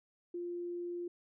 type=tone; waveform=sine; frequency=349.2 Hz; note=F4; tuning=in tune; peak=-37 dBFS; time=0.34-1.08 s; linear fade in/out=5 ms; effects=none